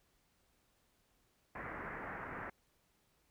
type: low-pass noise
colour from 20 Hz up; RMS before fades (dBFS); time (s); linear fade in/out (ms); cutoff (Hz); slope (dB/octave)
white; -45; 1.55-2.5; 5; 2000; 48
effects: pink hiss -75 dBFS RMS until 3.3 s